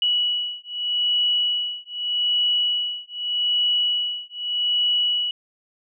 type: beating tone pair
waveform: sine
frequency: 2935 / 2935.82 Hz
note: F#7 / F#7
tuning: -15 / -14 cents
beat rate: 0.82 Hz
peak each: -23 dBFS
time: 0.02-5.31 s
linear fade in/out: 2 ms
effects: none